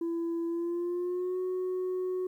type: tone with pitch glide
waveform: sine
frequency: 335.7 to 368.2 Hz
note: E4 to F#4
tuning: +32 to -8 cents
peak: -27 dBFS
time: 0.01-2.27 s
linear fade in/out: 5 ms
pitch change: +160 cents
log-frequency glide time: 0.47-1.38 s
effects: tanh soft clip ceiling -28 dBFS + 11-bit